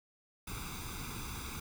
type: noise with comb filter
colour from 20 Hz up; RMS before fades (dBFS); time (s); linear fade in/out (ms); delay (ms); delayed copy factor
pink; -42; 0.47-1.6; 5; 0.82; +0.8
effects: none